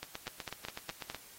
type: two click trains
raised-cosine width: 0.2 ms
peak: -21 / -22 dBFS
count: 5 / 10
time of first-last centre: 0.27-1.1 / 0.03-1.147 s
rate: 4.82 / 8.06 Hz
effects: white hiss -55 dBFS RMS until 1.38 s + AAC 48 kbps